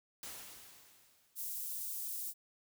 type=noise with exponential decay; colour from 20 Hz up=white; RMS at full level=-45 dBFS; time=0.23-1.8 s; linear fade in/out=1 ms; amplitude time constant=340 ms
type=high-pass noise; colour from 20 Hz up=white; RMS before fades=-41 dBFS; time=1.35-2.34 s; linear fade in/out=50 ms; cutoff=9200 Hz; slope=12 dB/octave
effects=none